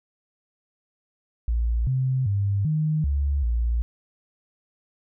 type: tone with pitch steps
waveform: sine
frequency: 57.7 / 130.5 / 99.9 / 154.7 / 70.6 / 58.3 Hz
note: A#1 / C3 / G2 / D#3 / C#2 / A#1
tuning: -17 / -4 / +33 / -10 / +32 / +1 cents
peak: -20 dBFS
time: 1.48-3.82 s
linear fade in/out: 0 ms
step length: 390 ms
effects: none